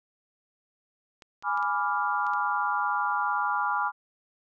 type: clicks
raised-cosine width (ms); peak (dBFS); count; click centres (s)
0.2; -30; 6; 1.222 / 1.425 / 1.575 / 1.627 / 2.267 / 2.336
type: chord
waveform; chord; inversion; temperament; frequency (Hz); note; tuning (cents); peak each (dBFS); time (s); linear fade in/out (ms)
sine; G# diminished seventh; none; equal; 830.6 / 987.8 / 1174.7 / 1396.9; G#5 / B5 / D6 / F6; 0 / 0 / 0 / 0; -30; 1.43-3.92; 50
effects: none